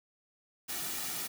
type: noise with comb filter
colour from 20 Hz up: white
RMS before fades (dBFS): -37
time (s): 0.68-1.28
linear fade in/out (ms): 20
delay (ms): 1.9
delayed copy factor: -0.5
effects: none